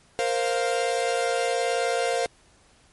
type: chord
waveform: 45% pulse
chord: Bb suspended second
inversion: none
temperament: equal with one note detuned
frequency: 466.2 / 525.1 / 698.5 Hz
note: Bb4 / C5 / F5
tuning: 0 / +6 / 0 cents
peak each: -27 dBFS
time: 0.19-2.26 s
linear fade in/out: 0 ms
effects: pink hiss -58 dBFS RMS until 2.92 s + MP3 48 kbps